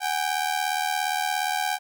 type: ring-modulated tone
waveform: sawtooth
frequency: 784 Hz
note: G5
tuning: in tune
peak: -17 dBFS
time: 0-1.79 s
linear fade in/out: 50 ms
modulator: 38.6 Hz
effects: none